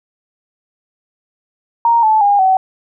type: tone with pitch steps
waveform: sine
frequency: 932.3 / 869.9 / 811.6 / 757.3 Hz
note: A#5 / A5 / G#5 / F#5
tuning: 0 / -20 / -40 / +40 cents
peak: -8 dBFS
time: 1.85-2.57 s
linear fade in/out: 2 ms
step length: 180 ms
effects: none